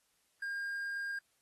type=tone; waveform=triangle; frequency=1611 Hz; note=G6; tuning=47 cents sharp; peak=-34 dBFS; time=0.42-1.19 s; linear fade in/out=5 ms; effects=white hiss -75 dBFS RMS until 1.41 s + AAC 32 kbps

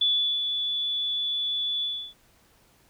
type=tone with ADSR envelope; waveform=sine; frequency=3449 Hz; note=A7; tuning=35 cents flat; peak=-19 dBFS; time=0.01-2.14 s; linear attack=6 ms; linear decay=390 ms; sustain=-6 dB; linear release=310 ms; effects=pink hiss -61 dBFS RMS until 2.89 s

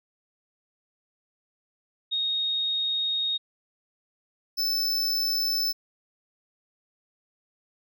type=tone pair in turn; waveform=sine / square; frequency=3729 / 5272 Hz; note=A#7 / E8; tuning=0 / -1 cents; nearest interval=tritone; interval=599 cents; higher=second; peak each=-24 dBFS; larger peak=neither; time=2.11-3.38 / 4.57-5.73 s; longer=first; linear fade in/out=20 ms; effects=none

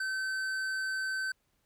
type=tone with tanh clipping; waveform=sine; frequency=1537 Hz; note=G6; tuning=35 cents flat; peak=-33 dBFS; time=0-1.32 s; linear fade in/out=5 ms; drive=12 dB; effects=pink hiss -75 dBFS RMS until 1.65 s

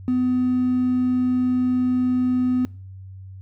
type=tone with hard clipping; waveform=triangle; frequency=251.7 Hz; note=B3; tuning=33 cents sharp; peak=-18 dBFS; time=0.08-2.65 s; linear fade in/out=0 ms; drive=4 dB; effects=noise-tail reverb RT60 0.5 s tail -24 dB re dry + added 95 Hz sine -36 dBFS peak until 3.41 s

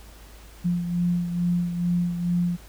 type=beating tone pair; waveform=sine; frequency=174.61 / 176.91 Hz; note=F3 / F3; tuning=0 / +23 cents; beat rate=2.3 Hz; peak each=-22 / -30 dBFS; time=0.64-2.57 s; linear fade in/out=20 ms; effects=added 53 Hz sine -45 dBFS peak until 2.68 s + pink hiss -50 dBFS RMS until 2.68 s

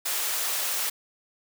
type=high-pass noise; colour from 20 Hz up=white; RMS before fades=-28 dBFS; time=0.05-0.9 s; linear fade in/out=10 ms; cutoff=530 Hz; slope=12 dB/octave; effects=none

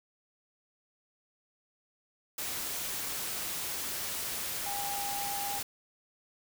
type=tone in noise; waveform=sine; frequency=806 Hz; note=G5; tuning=48 cents sharp; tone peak=-36 dBFS; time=4.66-5.59 s; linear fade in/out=5 ms; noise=white; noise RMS=-36 dBFS; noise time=2.38-5.63 s; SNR=-3 dB; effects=none

